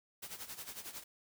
white noise with tremolo, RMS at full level -44 dBFS, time 0.22-1.04 s, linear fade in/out 10 ms, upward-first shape sine, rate 11 Hz, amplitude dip 75%, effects none

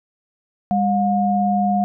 sine tone pair together, 201 / 716.3 Hz, G3 / F5, +44 / +44 cents, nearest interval octave + minor seventh, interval 2200 cents, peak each -18 dBFS, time 0.71-1.84 s, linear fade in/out 0 ms, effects none

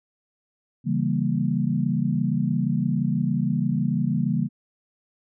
sine chord, C# diminished seventh, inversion none, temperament equal, 138.59 / 164.81 / 196 / 233.1 Hz, C#3 / E3 / G3 / Bb3, 0 / 0 / 0 / 0 cents, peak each -26 dBFS, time 0.84-4.49 s, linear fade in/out 50 ms, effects none

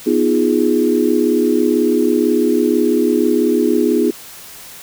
sine chord, F half-diminished seventh, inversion second, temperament equal, 246.9 / 311.1 / 349.2 / 415.3 Hz, Cb4 / Eb4 / F4 / Ab4, 0 / 0 / 0 / 0 cents, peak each -17 dBFS, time 0.06-4.11 s, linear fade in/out 10 ms, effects white hiss -36 dBFS RMS until 4.82 s

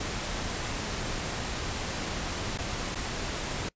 pink noise with dropouts, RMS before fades -33 dBFS, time 0-3.69 s, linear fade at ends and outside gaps 5 ms, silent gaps 2.577-2.585 / 2.949-2.954 s, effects noise-tail reverb RT60 0.1 s tail -23 dB re dry + resampled to 16000 Hz

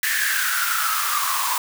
white noise with high-pass filter sweep, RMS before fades -22 dBFS, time 0.03-1.58 s, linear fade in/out 2 ms, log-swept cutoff 1800 to 990 Hz, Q 9.8, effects none

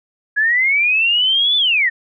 sine linear two-way sweep, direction up then down, 1661.2 to 3520 to 1783 Hz, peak -12 dBFS, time 0.36-1.9 s, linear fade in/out 20 ms, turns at 1.57 s, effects none

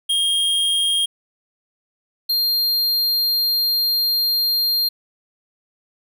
square tone pair in turn, 3236 / 4200 Hz, G#7 / C8, -46 / +6 cents, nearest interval perfect fourth, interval 452 cents, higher second, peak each -17 dBFS, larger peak neither, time 0.09-1.06 / 2.29-4.89 s, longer second, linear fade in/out 10 ms, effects none

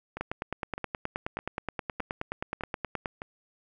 two click trains, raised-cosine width 0.5 ms, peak -16 / -21 dBFS, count 28 / 6, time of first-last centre 0.21-3.058 / 0.17-3.219 s, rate 9.48 / 1.64 Hz, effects none

